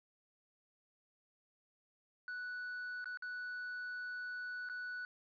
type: tone with dropouts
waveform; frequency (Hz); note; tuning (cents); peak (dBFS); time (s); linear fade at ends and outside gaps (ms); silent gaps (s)
triangle; 1480; F#6; 0; -39; 2.28-5.05; 1; 3.043-3.057 / 3.173-3.223 / 4.689-4.697
effects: resampled to 11025 Hz + 13-bit